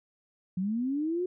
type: linear sweep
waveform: sine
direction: up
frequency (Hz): 176.8 to 370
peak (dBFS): -27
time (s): 0.57-1.26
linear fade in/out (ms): 5
effects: none